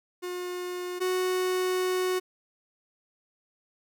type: tone pair in turn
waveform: 45% pulse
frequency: 359.4 / 368.4 Hz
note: F4 / F#4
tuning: +50 / -7 cents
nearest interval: unison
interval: 43 cents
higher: second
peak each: -32 / -25 dBFS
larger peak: second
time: 0.22-1 / 1-2.2 s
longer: second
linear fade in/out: 20 ms
effects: none